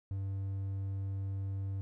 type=tone; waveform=triangle; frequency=97.4 Hz; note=G2; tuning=11 cents flat; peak=-32 dBFS; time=0.11-1.81 s; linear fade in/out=0 ms; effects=none